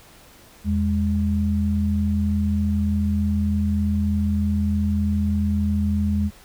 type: tone pair together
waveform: sine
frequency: 82.53 / 205.8 Hz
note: E2 / G#3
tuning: +3 / -16 cents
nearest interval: octave + major third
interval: 1581 cents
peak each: -21 dBFS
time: 0.64-6.31 s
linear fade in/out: 50 ms
effects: pink hiss -49 dBFS RMS until 6.44 s